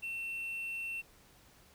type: tone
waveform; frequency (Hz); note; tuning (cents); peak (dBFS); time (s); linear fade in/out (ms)
triangle; 2700; E7; +41; -35; 0.02-1.02; 20
effects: pink hiss -62 dBFS RMS until 1.74 s

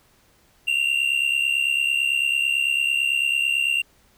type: tone pair together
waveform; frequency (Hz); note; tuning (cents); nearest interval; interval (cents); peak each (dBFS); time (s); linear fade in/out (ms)
triangle; 2725 / 2794; F7 / F7; -43 / 0; unison; 43; -21 / -20; 0.67-3.82; 10
effects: pink hiss -59 dBFS RMS until 4.17 s

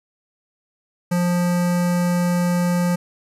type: tone with notch filter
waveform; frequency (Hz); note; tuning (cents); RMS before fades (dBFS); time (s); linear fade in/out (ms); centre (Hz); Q
square; 176.2; F3; +16; -19; 1.11-2.96; 10; 3400; 1.4
effects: resampled to 32000 Hz + 9-bit

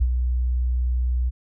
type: tone with ADSR envelope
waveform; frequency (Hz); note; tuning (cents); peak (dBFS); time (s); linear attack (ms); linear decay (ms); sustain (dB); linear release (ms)
sine; 61.74; B1; 0; -14; 0-1.31; 18; 50; -5; 28
effects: none

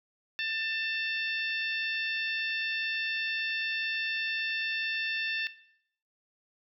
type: harmonic tone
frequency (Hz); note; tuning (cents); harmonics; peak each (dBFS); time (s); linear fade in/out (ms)
891; A5; +22; 2 / 3 / 4 / 5 / 6; -34 / -34 / -37 / -43 / -46; 0.39-5.47; 0
effects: noise-tail reverb RT60 0.7 s tail -17 dB re dry

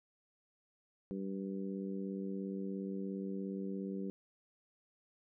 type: harmonic tone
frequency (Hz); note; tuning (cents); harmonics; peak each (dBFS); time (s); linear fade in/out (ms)
97.1; G2; -16; 2 / 3 / 4 / 5; -39 / -45 / -45 / -49; 1.11-4.1; 0
effects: none

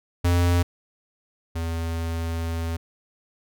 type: tone pair in turn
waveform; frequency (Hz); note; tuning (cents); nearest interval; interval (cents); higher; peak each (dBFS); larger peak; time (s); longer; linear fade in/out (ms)
square; 87.4 / 82.76; F2 / E2; +2 / +7; minor second; 95; first; -18 / -26; first; 0.24-0.63 / 1.55-2.77; second; 10
effects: none

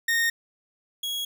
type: tone pair in turn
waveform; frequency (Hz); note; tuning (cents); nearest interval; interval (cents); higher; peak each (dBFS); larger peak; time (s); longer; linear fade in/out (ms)
40% pulse; 1847 / 3319; A#6 / G#7; -16 / -2; minor seventh; 1014; second; -20 / -27; first; 0.08-0.3 / 1.03-1.25; neither; 5
effects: none

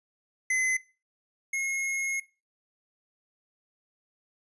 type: tone pair in turn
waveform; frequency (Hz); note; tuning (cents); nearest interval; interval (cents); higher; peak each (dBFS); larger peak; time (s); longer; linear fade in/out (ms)
square; 2041 / 2162; C7 / C#7; -44 / -44; minor second; 100; second; -24 / -28; first; 0.5-0.77 / 1.53-2.2; second; 5
effects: noise-tail reverb RT60 0.3 s tail -19 dB re dry + resampled to 24000 Hz

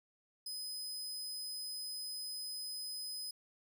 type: tone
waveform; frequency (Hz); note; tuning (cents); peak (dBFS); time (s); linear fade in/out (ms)
sawtooth; 5030; D#8; +18; -38; 0.46-3.31; 5
effects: none

